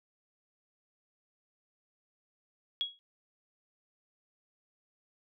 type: tone with exponential decay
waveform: sine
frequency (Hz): 3322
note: G#7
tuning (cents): 0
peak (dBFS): -26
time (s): 2.81-2.99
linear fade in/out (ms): 0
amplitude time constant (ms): 37
effects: none

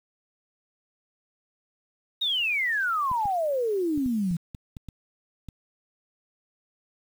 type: exponential sweep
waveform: sine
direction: down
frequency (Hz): 3798 to 162.5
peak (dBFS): -23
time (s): 2.21-4.37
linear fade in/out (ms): 10
type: clicks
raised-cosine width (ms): 5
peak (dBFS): -26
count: 9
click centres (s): 3.115 / 3.256 / 3.977 / 4.061 / 4.311 / 4.548 / 4.768 / 4.887 / 5.487
effects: 8-bit

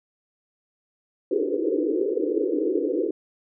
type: band-pass noise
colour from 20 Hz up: pink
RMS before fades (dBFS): -24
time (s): 1.31-3.11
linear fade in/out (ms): 5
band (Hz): 290 to 500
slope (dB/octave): 96
effects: none

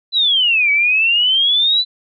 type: exponential two-way sweep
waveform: sine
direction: down then up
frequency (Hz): 4033 to 2260 to 4033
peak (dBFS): -11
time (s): 0.12-1.85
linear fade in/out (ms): 50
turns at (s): 0.71
effects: none

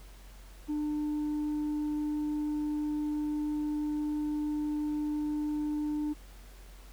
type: tone with tanh clipping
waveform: sine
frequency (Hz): 299.5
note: D4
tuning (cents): +34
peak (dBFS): -30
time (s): 0.68-6.14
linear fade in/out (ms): 20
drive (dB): 2
effects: added 46 Hz sine -48 dBFS peak until 6.92 s + pink hiss -57 dBFS RMS until 6.92 s

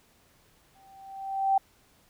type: tone with exponential growth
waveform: sine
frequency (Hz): 778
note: G5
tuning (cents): -13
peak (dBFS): -18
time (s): 0.75-1.58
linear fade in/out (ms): 5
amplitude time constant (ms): 180
effects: pink hiss -63 dBFS RMS until 2.09 s

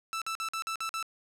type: tone bursts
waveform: sawtooth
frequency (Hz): 1323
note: E6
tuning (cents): +6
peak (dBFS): -28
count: 7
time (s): 0.13-1.027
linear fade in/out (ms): 0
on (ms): 87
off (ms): 48
effects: low-pass 11000 Hz 12 dB/octave

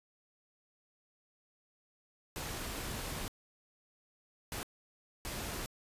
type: noise bursts at uneven times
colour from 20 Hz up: pink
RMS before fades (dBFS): -40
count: 3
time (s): 2.36-3.28 / 4.52-4.63 / 5.25-5.66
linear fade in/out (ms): 0
effects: resampled to 32000 Hz

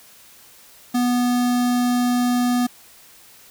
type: tone with notch filter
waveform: square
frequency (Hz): 245.3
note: B3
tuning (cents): -12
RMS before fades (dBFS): -19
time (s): 0.94-2.67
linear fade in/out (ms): 10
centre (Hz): 2400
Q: 1.9
effects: white hiss -48 dBFS RMS until 3.5 s

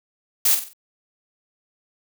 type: noise with echo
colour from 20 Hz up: blue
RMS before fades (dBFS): -17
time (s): 0.45-0.55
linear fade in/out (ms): 5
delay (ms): 46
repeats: 4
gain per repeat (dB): -8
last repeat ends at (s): 0.734
effects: none

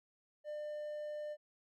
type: tone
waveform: triangle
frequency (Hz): 599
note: D5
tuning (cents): +34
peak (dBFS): -38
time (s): 0.44-1.37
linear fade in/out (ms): 50
effects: none

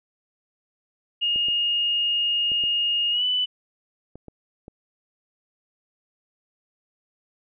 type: tone with pitch glide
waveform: sine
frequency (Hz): 2850 to 2988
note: F7 to F#7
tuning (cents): +34 to +16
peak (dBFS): -20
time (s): 1.21-3.46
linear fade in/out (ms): 20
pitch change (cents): +82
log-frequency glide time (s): 3.11-3.24
type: clicks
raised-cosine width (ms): 2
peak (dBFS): -27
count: 7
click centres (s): 1.36 / 1.485 / 2.518 / 2.638 / 4.156 / 4.283 / 4.681
effects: none

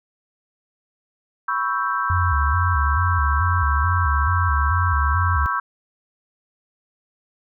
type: chord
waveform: sine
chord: C# half-diminished seventh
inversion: third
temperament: equal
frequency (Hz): 987.8 / 1108.7 / 1318.5 / 1568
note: B5 / C#6 / E6 / G6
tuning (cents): 0 / 0 / 0 / 0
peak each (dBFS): -27 / -24 / -25 / -26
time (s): 1.48-5.6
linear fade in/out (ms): 5
type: tone with vibrato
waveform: sine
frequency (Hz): 81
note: E2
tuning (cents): -30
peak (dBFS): -18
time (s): 2.1-5.46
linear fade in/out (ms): 0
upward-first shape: square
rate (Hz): 2.3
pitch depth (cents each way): 170
effects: none

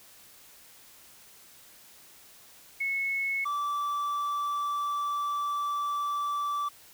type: tone pair in turn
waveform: sine / triangle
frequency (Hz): 2194 / 1162.2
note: C#7 / D6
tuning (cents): -18 / -18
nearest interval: major seventh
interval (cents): 1100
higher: first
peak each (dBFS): -27 / -26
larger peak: second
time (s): 2.8-3.45 / 3.45-6.69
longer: second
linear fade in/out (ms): 10
effects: white hiss -54 dBFS RMS until 6.93 s

